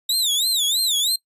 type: tone with vibrato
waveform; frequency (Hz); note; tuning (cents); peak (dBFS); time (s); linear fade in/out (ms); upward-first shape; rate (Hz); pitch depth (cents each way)
sawtooth; 3729; A#7; 0; -15; 0.09-1.16; 5; sine; 3.1; 200
effects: noise-tail reverb RT60 0.1 s tail -21 dB re dry + resampled to 32000 Hz